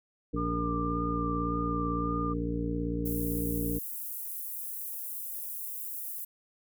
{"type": "harmonic tone", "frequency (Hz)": 57.9, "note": "A#1", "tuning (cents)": -11, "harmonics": [1, 2, 3, 4, 5, 7, 8], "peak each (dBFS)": [-35, -39, -36, -43, -33, -45, -38], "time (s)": [0.33, 3.79], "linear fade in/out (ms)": 10}
{"type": "tone with vibrato", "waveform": "sine", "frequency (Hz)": 1196, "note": "D6", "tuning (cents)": 31, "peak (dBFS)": -33, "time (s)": [0.36, 2.34], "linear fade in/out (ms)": 20, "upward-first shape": "sine", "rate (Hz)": 1.8, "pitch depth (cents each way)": 25}
{"type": "high-pass noise", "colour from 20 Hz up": "pink", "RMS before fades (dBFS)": -38, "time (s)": [3.05, 6.25], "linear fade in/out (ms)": 10, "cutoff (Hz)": 12000, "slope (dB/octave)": 24}
{"effects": []}